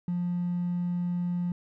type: tone with hard clipping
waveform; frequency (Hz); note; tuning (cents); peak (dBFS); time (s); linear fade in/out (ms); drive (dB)
triangle; 176.2; F3; +16; -27; 0.08-1.52; 2; 4
effects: none